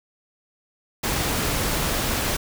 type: noise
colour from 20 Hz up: pink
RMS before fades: -24 dBFS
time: 1.03-2.37 s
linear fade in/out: 10 ms
effects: none